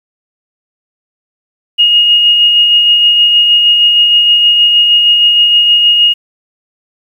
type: tone with tremolo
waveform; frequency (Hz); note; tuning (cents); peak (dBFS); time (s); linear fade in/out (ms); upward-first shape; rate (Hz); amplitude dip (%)
sine; 2865; F7; +44; -3; 1.78-6.14; 20; sine; 6.4; 30
effects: 7-bit